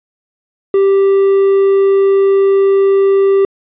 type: tone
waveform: triangle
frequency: 392 Hz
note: G4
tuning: in tune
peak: -5 dBFS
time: 0.74-3.45 s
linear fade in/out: 2 ms
effects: resampled to 8000 Hz